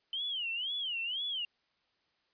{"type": "tone with vibrato", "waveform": "sine", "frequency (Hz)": 3034, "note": "F#7", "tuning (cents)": 43, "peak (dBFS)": -33, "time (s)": [0.13, 1.45], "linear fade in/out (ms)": 2, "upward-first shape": "sine", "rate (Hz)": 2, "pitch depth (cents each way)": 210, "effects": ["white hiss -75 dBFS RMS until 2.33 s", "resampled to 11025 Hz"]}